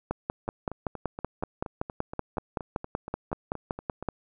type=two click trains; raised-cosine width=1 ms; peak=-14 / -22 dBFS; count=22 / 16; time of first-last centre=0.11-4.087 / 0.48-4.026 s; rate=5.28 / 4.23 Hz; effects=none